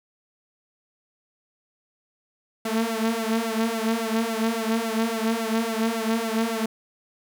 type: tone with flanger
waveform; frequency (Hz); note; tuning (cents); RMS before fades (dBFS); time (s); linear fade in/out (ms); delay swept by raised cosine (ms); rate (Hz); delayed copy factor
sawtooth; 225; A3; +39; -25; 2.65-6.66; 5; 1.4 to 4.5; 3.6; +0.95
effects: none